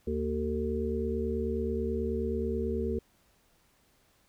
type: harmonic tone with a mistuned harmonic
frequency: 76.4 Hz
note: D#2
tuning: 31 cents flat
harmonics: 1 / 3 / 5 / 6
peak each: -34 / -34 / -34 / -34 dBFS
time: 0.07-2.99 s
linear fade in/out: 5 ms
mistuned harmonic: 6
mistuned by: -27 cents
effects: pink hiss -67 dBFS RMS until 4.28 s